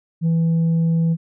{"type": "tone", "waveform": "sine", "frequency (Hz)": 164.9, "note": "E3", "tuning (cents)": 1, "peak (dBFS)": -12, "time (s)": [0.21, 1.17], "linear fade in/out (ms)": 50, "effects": ["tanh soft clip ceiling -14 dBFS"]}